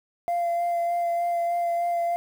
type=tone with vibrato; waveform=sine; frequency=690 Hz; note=F5; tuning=21 cents flat; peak=-20 dBFS; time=0.28-2.16 s; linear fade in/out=0 ms; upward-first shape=sine; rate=3.3 Hz; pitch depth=14 cents each way; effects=tanh soft clip ceiling -21 dBFS + 8-bit